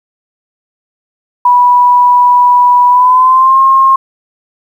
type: tone with pitch glide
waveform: sine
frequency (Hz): 981 to 1069.8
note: B5 to C6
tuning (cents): -12 to +38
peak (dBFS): -3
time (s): 1.45-3.96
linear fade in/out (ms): 5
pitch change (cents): +150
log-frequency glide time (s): 2.89-3.59
effects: 7-bit